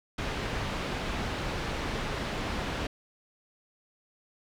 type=low-pass noise; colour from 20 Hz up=pink; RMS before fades=-33 dBFS; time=0.18-2.87 s; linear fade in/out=5 ms; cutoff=3600 Hz; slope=12 dB/octave; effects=none